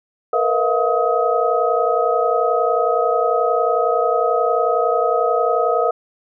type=tone cluster; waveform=sine; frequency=458.8 / 489.9 / 647 / 706 / 1265 Hz; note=A#4 / B4 / E5 / F5 / D#6; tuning=-28 / -14 / -32 / +19 / +28 cents; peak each=-21 dBFS; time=0.33-5.91 s; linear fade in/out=5 ms; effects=none